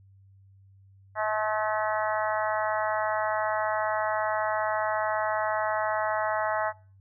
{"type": "harmonic tone with a mistuned harmonic", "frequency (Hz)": 214.7, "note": "A3", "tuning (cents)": -42, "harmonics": [3, 4, 5, 6, 7, 8, 9], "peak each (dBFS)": [-29, -31, -33, -35, -36, -37, -38], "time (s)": [1.15, 6.73], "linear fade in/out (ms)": 50, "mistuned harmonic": 7, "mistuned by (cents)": 16, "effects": ["noise-tail reverb RT60 0.4 s tail -22 dB re dry", "added 97 Hz sine -53 dBFS peak until 7 s"]}